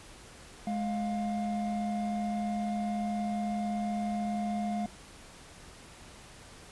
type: tone pair together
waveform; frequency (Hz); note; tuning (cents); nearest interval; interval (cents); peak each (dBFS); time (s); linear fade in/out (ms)
triangle; 209.9 / 706; G#3 / F5; +19 / +19; octave + major sixth; 2100; -29 / -33; 0.67-4.86; 2
effects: pink hiss -51 dBFS RMS until 6.71 s + resampled to 24000 Hz